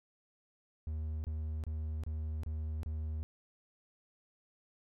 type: tone bursts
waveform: triangle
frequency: 77.78 Hz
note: D#2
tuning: in tune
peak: -33 dBFS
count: 6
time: 0.87-3.23 s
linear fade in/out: 0 ms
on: 370 ms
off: 28 ms
effects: none